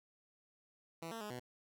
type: tone with pitch steps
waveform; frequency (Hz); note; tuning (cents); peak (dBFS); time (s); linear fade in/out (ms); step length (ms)
10% pulse; 165.1 / 227.1 / 209.7 / 124; E3 / A#3 / G#3 / B2; +3 / -45 / +17 / +7; -35; 1.02-1.396; 5; 94
effects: none